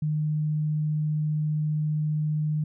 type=tone; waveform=sine; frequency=152.5 Hz; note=D#3; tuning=34 cents flat; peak=-23 dBFS; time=0.02-2.64 s; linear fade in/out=5 ms; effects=none